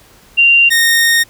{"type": "tone pair in turn", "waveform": ["sine", "sawtooth"], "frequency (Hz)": [2772, 1850.1], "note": ["F7", "A#6"], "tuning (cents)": [-14, -14], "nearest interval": "perfect fifth", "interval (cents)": 700, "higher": "first", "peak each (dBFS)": -5, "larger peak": "neither", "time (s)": [[0.37, 0.7], [0.7, 1.24]], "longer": "second", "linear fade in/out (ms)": 20, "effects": ["pink hiss -45 dBFS RMS until 1.29 s"]}